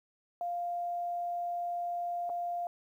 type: tone with dropouts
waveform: sine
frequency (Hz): 698.5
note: F5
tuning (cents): 0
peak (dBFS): -32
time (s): 0.41-2.67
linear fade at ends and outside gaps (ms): 1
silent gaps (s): 2.294-2.299
effects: 11-bit